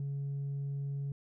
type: tone with tanh clipping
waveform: triangle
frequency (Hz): 139.9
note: C#3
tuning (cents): +16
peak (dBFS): -34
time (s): 0-1.12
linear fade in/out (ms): 2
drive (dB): 6
effects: none